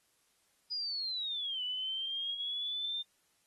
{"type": "linear two-way sweep", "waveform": "sine", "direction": "down then up", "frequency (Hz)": [4978, 2960, 3620], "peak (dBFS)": -34, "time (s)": [0.7, 3.03], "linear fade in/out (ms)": 20, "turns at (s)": 1.63, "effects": ["white hiss -73 dBFS RMS until 3.46 s", "AAC 32 kbps"]}